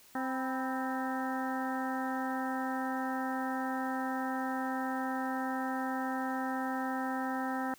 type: harmonic tone with a mistuned harmonic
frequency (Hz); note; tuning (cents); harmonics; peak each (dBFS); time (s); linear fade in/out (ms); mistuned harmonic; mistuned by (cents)
261.6; C4; 0; 1 / 2 / 3 / 4 / 5 / 6 / 7; -35 / -43 / -37 / -43 / -42 / -44 / -44; 0.15-7.74; 2; 4; -92
effects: white hiss -59 dBFS RMS until 7.78 s